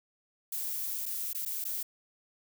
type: noise with dropouts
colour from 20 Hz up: violet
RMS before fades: -35 dBFS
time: 0.52-1.83 s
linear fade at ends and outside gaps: 5 ms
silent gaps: 1.057-1.061 / 1.332-1.347 / 1.452-1.459 / 1.642-1.65 s
effects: none